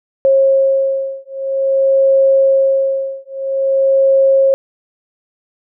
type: beating tone pair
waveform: sine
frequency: 540 / 540.5 Hz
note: C#5 / C#5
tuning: -45 / -44 cents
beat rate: 0.5 Hz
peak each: -13 dBFS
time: 0.25-4.54 s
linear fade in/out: 0 ms
effects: none